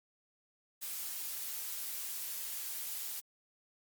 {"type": "noise", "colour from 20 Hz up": "blue", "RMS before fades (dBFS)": -40, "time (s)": [0.81, 3.21], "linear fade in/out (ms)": 20, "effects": ["Opus 48 kbps"]}